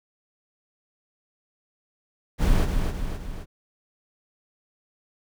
brown noise with echo, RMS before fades -19 dBFS, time 2.38-2.68 s, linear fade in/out 50 ms, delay 260 ms, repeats 3, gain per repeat -5 dB, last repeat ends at 3.46 s, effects none

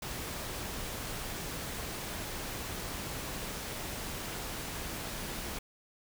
pink noise, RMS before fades -39 dBFS, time 0.02-5.59 s, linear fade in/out 5 ms, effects none

